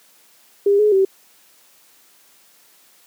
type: tone with pitch steps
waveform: sine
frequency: 402.5 / 422.2 / 385.3 Hz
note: G4 / G#4 / G4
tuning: +46 / +29 / -30 cents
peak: -11 dBFS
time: 0.66-1.05 s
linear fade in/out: 5 ms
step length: 130 ms
effects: white hiss -53 dBFS RMS until 3.06 s + high-pass 200 Hz 12 dB/octave